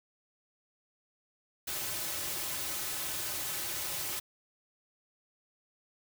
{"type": "noise with comb filter", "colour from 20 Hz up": "white", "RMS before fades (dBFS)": -36, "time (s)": [1.67, 4.2], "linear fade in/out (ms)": 10, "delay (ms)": 4.3, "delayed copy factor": -0.6, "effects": []}